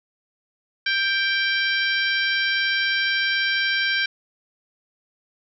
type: harmonic tone with a mistuned harmonic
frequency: 789 Hz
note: G5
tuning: 11 cents sharp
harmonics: 2 / 3 / 4 / 5 / 6 / 7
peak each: -22 / -26 / -28 / -30 / -32 / -33 dBFS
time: 0.86-4.06 s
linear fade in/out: 5 ms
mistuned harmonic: 3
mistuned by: -27 cents
effects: none